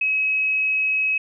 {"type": "tone", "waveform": "sine", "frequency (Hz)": 2557, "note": "D#7", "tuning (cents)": 47, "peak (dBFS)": -18, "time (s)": [0.01, 1.18], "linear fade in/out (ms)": 5, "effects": []}